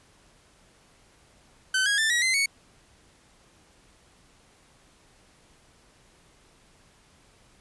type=tone with pitch steps; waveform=sawtooth; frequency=1527 / 1646.1 / 1774.4 / 1912.8 / 2062 / 2223 Hz; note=G6 / G#6 / A6 / A#6 / C7 / C#7; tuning=-46 / -16 / +14 / +44 / -26 / +4 cents; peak=-18 dBFS; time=1.74-2.46 s; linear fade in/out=5 ms; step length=120 ms; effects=pink hiss -59 dBFS RMS until 7.6 s + resampled to 24000 Hz